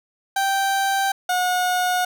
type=tone pair in turn; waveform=30% pulse; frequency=782 / 725.8 Hz; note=G5 / F#5; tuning=-4 / -34 cents; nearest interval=minor second; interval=130 cents; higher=first; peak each=-16 dBFS; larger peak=neither; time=0.36-1.12 / 1.29-2.05 s; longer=neither; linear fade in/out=5 ms; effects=none